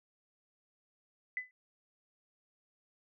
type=tone with exponential decay; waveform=sine; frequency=2007 Hz; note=B6; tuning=27 cents sharp; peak=-30 dBFS; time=1.37-1.51 s; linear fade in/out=1 ms; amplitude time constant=30 ms; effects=none